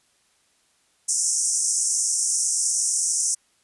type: band-pass noise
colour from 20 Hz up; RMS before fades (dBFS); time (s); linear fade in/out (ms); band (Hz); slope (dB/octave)
white; -23; 1.08-3.35; 10; 5500 to 9700; 96
effects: white hiss -64 dBFS RMS until 3.63 s + resampled to 24000 Hz